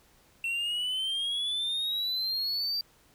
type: exponential sweep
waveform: triangle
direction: up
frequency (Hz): 2700 to 4699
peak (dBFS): -27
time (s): 0.44-2.81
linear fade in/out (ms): 2
effects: pink hiss -62 dBFS RMS until 3.14 s

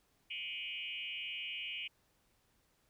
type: tone with frequency modulation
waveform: sine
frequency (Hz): 2679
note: E7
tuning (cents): +27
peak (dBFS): -39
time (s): 0.3-1.88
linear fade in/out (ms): 10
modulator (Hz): 162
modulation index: 2.5
effects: pink hiss -74 dBFS RMS until 2.89 s

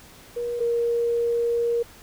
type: tone pair in turn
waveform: sine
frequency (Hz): 478 / 470.3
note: A#4 / A#4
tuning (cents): +43 / +15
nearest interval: unison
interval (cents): 28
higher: first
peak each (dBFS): -25 / -20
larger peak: second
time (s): 0.36-0.6 / 0.6-1.83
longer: second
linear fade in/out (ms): 10
effects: pink hiss -48 dBFS RMS until 2.02 s

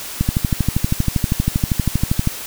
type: click train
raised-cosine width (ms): 5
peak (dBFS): -3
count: 27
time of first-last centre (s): 0.21-2.273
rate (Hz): 12.6
effects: white hiss -30 dBFS RMS until 2.46 s

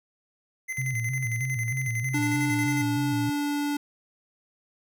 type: tone with tremolo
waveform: square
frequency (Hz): 2056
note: C7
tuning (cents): -31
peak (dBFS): -29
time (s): 0.68-2.83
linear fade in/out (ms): 20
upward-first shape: square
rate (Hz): 11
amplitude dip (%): 55
type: tone with vibrato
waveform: sine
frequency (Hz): 123.47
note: B2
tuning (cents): 0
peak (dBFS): -27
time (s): 0.78-3.3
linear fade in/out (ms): 5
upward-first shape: square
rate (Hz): 3.2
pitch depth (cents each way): 100
type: tone with pitch glide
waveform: square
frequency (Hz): 293.7 to 290.2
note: D4 to D4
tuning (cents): 0 to -21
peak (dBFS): -26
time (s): 2.14-3.77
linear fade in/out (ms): 5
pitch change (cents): -21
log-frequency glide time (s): 2.6-2.87
effects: none

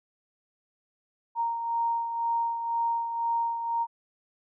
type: beating tone pair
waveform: sine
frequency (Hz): 929 / 931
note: A#5 / A#5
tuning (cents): -6 / -2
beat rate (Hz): 2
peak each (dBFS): -26 / -35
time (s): 1.35-3.87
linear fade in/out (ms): 50
effects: none

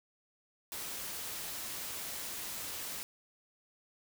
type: noise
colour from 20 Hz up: white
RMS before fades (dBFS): -41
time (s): 0.72-3.03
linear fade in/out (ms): 0
effects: none

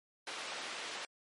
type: band-pass noise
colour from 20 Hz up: white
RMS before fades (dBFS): -43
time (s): 0.27-1.05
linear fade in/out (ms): 0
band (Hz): 350 to 3700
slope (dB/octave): 12
effects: MP3 48 kbps

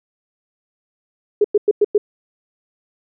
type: tone bursts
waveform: sine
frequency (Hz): 415.3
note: G#4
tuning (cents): 0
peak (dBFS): -9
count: 5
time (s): 1.41-1.98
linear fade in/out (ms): 5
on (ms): 34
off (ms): 100
effects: none

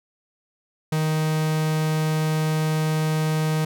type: tone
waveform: 45% pulse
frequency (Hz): 156.2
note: D#3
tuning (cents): +7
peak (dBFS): -20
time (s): 0.92-3.65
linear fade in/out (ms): 5
effects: none

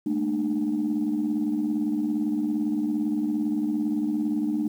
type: tone cluster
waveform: sine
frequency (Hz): 210.9 / 228.5 / 301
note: G#3 / A#3 / D4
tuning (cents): +27 / -34 / +43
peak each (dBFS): -29 / -28 / -24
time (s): 0.06-4.68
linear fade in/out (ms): 5
effects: tanh soft clip ceiling -17 dBFS + 9-bit

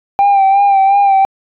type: tone with vibrato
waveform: sine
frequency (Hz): 790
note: G5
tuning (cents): +13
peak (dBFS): -4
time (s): 0.19-1.25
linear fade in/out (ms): 0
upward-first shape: sine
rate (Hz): 2.8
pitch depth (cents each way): 39
effects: tanh soft clip ceiling -5 dBFS

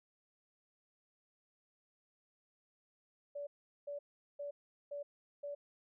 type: tone bursts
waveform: sine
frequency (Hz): 575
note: D5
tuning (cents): -37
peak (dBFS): -40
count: 5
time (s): 3.35-5.55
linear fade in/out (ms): 10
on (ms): 120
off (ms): 400
effects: none

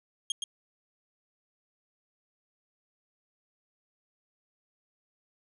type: tone with echo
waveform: sawtooth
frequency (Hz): 3244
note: G#7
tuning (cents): -41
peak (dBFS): -24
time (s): 0.3-0.32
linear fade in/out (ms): 2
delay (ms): 120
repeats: 1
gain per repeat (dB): -4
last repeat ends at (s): 0.44
effects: resampled to 24000 Hz

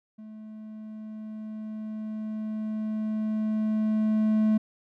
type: tone with level ramp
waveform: triangle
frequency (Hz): 216.3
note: A3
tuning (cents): -29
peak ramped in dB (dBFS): -39 to -17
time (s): 0.18-4.58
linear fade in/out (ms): 10
effects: none

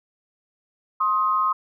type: tone pair together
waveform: sine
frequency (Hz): 1057.8 / 1258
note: C6 / D#6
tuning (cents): +19 / +19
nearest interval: minor third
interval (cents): 300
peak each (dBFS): -21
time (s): 1-1.53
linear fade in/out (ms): 10
effects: none

